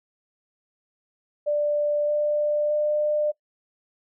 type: tone with pitch steps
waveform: sine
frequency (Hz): 590 / 594.8 / 599.6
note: D5 / D5 / D5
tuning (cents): +8 / +22 / +36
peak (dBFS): -20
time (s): 1.46-3.32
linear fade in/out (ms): 20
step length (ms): 620
effects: noise-tail reverb RT60 0.1 s tail -20 dB re dry